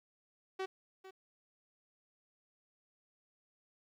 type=tone with echo; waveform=sawtooth; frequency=380 Hz; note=F#4; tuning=46 cents sharp; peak=-32 dBFS; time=0.59-0.66 s; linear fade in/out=10 ms; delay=450 ms; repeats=1; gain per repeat=-14 dB; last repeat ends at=1.11 s; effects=low-pass 4000 Hz 12 dB/octave + 12-bit